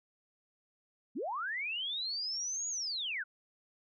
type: linear two-way sweep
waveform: sine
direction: up then down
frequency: 183.8 to 6850 to 1380 Hz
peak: -34 dBFS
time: 1.15-3.24 s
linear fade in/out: 20 ms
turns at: 2.68 s
effects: none